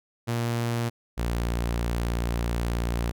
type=tone pair in turn; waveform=sawtooth; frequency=117.7 / 58.48 Hz; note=A#2 / A#1; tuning=+17 / +6 cents; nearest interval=octave; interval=1211 cents; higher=first; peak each=-21 dBFS; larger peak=neither; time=0.27-0.9 / 1.17-3.12 s; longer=second; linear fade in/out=20 ms; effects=none